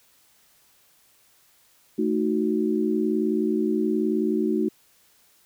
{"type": "chord", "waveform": "sine", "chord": "D# diminished", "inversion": "second", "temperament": "equal", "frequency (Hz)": [220, 311.1, 370], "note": ["A3", "D#4", "F#4"], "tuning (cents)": [0, 0, 0], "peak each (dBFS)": -25, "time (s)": [1.98, 4.69], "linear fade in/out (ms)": 10, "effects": ["white hiss -60 dBFS RMS until 5.45 s"]}